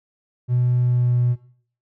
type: tone with pitch glide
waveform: triangle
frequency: 123.47 to 122.26 Hz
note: B2 to B2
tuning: 0 to -17 cents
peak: -13 dBFS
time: 0.48-1.36 s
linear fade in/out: 50 ms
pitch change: -17 cents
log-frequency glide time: 0.8-1.16 s
effects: noise-tail reverb RT60 0.5 s tail -18 dB re dry + tanh soft clip ceiling -11 dBFS